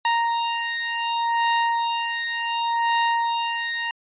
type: beating tone pair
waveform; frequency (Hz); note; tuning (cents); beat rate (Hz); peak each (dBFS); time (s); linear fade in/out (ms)
sawtooth; 931 / 931.68; A#5 / A#5; -2 / -1; 0.68; -20; 0.05-3.91; 2
effects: resampled to 8000 Hz